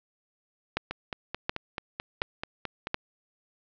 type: two click trains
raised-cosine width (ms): 0.3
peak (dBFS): -10 / -16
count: 4 / 10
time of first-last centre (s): 0.77-2.944 / 0.91-2.871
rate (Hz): 1.38 / 4.59
effects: low-pass 5000 Hz 12 dB/octave